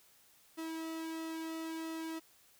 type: tone with flanger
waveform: sawtooth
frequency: 323.6 Hz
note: E4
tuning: 32 cents flat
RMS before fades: -41 dBFS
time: 0.57-2.2 s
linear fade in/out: 20 ms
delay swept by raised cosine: 1.3 to 1.84 ms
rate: 1.5 Hz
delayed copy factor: -0.7
effects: white hiss -65 dBFS RMS until 2.59 s